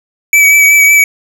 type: tone with vibrato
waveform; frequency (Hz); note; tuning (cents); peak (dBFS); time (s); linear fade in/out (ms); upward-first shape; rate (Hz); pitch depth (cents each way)
square; 2289; D7; -45; -4; 0.33-1.04; 2; sine; 5.4; 23
effects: none